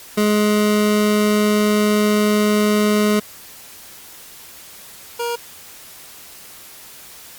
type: tone pair in turn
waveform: 25% pulse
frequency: 210 / 472.7 Hz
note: G#3 / A#4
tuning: +19 / +24 cents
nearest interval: octave + major second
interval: 1405 cents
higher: second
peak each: -10 / -17 dBFS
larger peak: first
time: 0.17-3.2 / 5.19-5.36 s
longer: first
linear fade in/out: 10 ms
effects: white hiss -40 dBFS RMS until 7.38 s + Opus 48 kbps